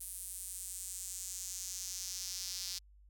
square tone with high-pass filter sweep, 92.5 Hz, F#2, in tune, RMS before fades -43 dBFS, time 0-2.79 s, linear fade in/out 10 ms, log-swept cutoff 10000 to 4900 Hz, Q 2.8, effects added 50 Hz sine -58 dBFS peak until 3.09 s

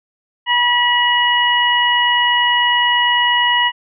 harmonic tone, 969 Hz, B5, 33 cents flat, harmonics 1 / 2 / 3, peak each -16 / -16 / -16 dBFS, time 0.46-3.72 s, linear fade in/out 50 ms, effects none

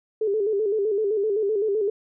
sine tone with vibrato, 416.6 Hz, G#4, 5 cents sharp, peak -20 dBFS, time 0.21-1.9 s, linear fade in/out 5 ms, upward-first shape square, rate 7.8 Hz, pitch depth 79 cents each way, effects none

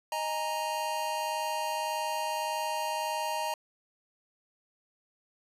square chord, D# suspended fourth, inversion none, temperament equal, 622.3 / 830.6 / 932.3 Hz, D#5 / G#5 / A#5, 0 / 0 / 0 cents, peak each -37 / -38 / -33 dBFS, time 0.12-3.54 s, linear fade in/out 2 ms, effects resampled to 32000 Hz

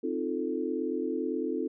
sine chord, F dominant seventh, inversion second, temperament equal, 261.6 / 311.1 / 349.2 / 440 Hz, C4 / Eb4 / F4 / A4, 0 / 0 / 0 / 0 cents, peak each -34 dBFS, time 0.03-1.68 s, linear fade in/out 10 ms, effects none

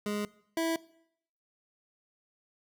25% pulse tone pair in turn, 207.7 / 328.3 Hz, G#3 / E4, 0 / -7 cents, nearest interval minor sixth, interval 793 cents, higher second, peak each -27 / -24 dBFS, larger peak second, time 0.06-0.25 / 0.57-0.76 s, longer neither, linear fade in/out 2 ms, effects noise-tail reverb RT60 0.7 s tail -21 dB re dry

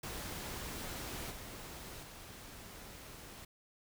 pink noise with level steps, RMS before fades -43 / -48 / -51 dBFS, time 0.03-3.45 s, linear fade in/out 5 ms, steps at 1.3 / 2.02 s, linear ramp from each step 20 ms, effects none

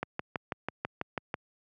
click train, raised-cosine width 0.5 ms, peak -16 dBFS, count 9, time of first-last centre 0.03-1.341 s, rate 6.1 Hz, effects high-pass 100 Hz 12 dB/octave

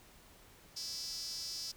sawtooth tone with high-pass filter, 329.6 Hz, E4, in tune, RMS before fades -42 dBFS, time 0.76-1.72 s, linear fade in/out 10 ms, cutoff 5100 Hz, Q 8.8, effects pink hiss -60 dBFS RMS until 1.76 s

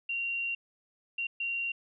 sine tone bursts at uneven times, 2759 Hz, F7, 22 cents flat, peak -30 dBFS, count 3, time 0.09-0.55 / 1.18-1.27 / 1.4-1.72 s, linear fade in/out 5 ms, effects none

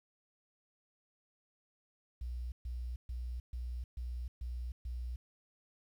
sine tone bursts, 60.9 Hz, B1, 24 cents flat, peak -37 dBFS, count 7, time 2.21-5.16 s, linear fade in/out 5 ms, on 310 ms, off 130 ms, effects 11-bit

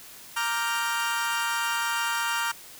30% pulse chord, G minor seventh, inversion first, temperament equal, 932.3 / 1174.7 / 1396.9 / 1568 Hz, Bb5 / D6 / F6 / G6, 0 / 0 / 0 / 0 cents, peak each -27 / -31 / -27 / -31 dBFS, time 0.36-2.52 s, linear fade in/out 10 ms, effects white hiss -46 dBFS RMS until 2.79 s

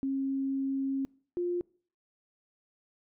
sine tone pair in turn, 270.5 / 352.1 Hz, C#4 / F4, -42 / +14 cents, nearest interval perfect fourth, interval 456 cents, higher second, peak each -28 dBFS, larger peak neither, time 0.03-1.05 / 1.37-1.61 s, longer first, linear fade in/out 0 ms, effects noise-tail reverb RT60 0.5 s tail -25 dB re dry

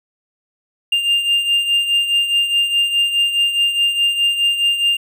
triangle beating tone pair, 2800 / 2804.8 Hz, F7 / F7, +4 / +7 cents, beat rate 4.8 Hz, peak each -13 / -20 dBFS, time 0.92-4.97 s, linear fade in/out 5 ms, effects none

